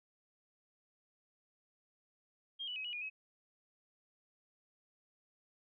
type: tone with pitch steps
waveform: sine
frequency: 3216 / 2960 / 2544 / 2919 / 2439 / 2556 Hz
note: G7 / F#7 / D#7 / F#7 / D#7 / D#7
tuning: +44 / 0 / +38 / -24 / -35 / +46 cents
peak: -39 dBFS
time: 2.59-3.1 s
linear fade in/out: 20 ms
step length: 85 ms
effects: none